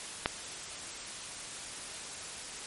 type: click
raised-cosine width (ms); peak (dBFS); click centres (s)
0.3; -10; 0.259
effects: white hiss -42 dBFS RMS until 2.66 s + MP3 48 kbps